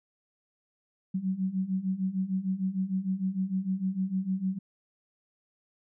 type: beating tone pair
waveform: sine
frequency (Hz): 185 / 191.6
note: F#3 / G3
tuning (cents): 0 / -39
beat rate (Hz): 6.6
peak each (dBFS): -32 / -29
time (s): 1.14-4.59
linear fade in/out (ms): 10
effects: none